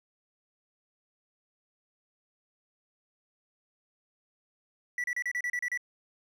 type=tone bursts; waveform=triangle; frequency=1956 Hz; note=B6; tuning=17 cents flat; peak=-27 dBFS; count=9; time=4.98-5.775 s; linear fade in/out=2 ms; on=59 ms; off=33 ms; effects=none